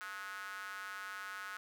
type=tone with high-pass filter; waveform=square; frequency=98 Hz; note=G2; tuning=in tune; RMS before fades=-45 dBFS; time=0.01-1.57 s; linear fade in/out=0 ms; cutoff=1400 Hz; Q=5.7; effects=none